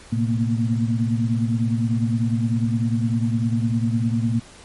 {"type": "tone cluster", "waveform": "sine", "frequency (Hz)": [114, 130.7, 227.7, 237.6], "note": ["A#2", "C3", "A#3", "A#3"], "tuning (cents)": [-38, -1, -40, 33], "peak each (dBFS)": [-21, -30, -23, -25], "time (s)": [0.12, 4.4], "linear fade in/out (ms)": 10, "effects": ["pink hiss -45 dBFS RMS until 4.64 s", "MP3 48 kbps"]}